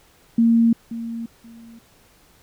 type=tone with echo; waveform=sine; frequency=230.4 Hz; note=A#3; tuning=20 cents flat; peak=-12 dBFS; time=0.38-0.73 s; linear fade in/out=5 ms; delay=530 ms; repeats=2; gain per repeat=-14 dB; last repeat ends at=1.79 s; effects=pink hiss -55 dBFS RMS until 2.42 s